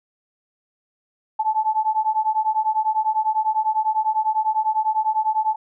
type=beating tone pair; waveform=sine; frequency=864 / 874 Hz; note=A5 / A5; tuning=-32 / -12 cents; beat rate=10 Hz; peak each=-21 dBFS; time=1.39-5.56 s; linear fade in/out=10 ms; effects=none